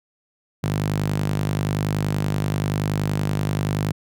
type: tone with high-pass filter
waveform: sawtooth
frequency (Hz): 50.5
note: G#1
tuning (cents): -48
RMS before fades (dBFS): -23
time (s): 0.63-3.92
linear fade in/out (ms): 5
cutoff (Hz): 130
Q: 2.9
effects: none